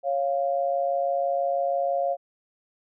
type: tone pair together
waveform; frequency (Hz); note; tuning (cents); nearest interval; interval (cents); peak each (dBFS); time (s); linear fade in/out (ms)
sine; 552.4 / 698.5; C#5 / F5; -6 / 0; major third; 406; -25; 0.03-2.17; 50
effects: none